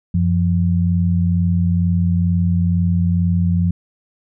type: tone pair together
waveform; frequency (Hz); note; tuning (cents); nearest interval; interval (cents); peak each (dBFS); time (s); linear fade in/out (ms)
sine; 91.5 / 173.68; F#2 / F3; -19 / -9; major seventh; 1110; -16; 0.14-3.71; 5
effects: none